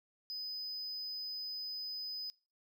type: tone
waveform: triangle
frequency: 5010 Hz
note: D#8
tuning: 11 cents sharp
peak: -38 dBFS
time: 0.3-2.3 s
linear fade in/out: 0 ms
effects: noise-tail reverb RT60 0.4 s tail -23 dB re dry